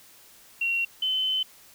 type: tone pair in turn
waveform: sine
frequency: 2742 / 3051 Hz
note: F7 / G7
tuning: -32 / -48 cents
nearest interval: major second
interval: 184 cents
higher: second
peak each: -23 dBFS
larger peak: neither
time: 0.61-0.85 / 1.02-1.43 s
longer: second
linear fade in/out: 5 ms
effects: white hiss -53 dBFS RMS until 1.74 s